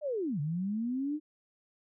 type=linear two-way sweep; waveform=sine; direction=down then up; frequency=625 to 140 to 309.7 Hz; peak=-30 dBFS; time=0.01-1.2 s; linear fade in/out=50 ms; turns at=0.4 s; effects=none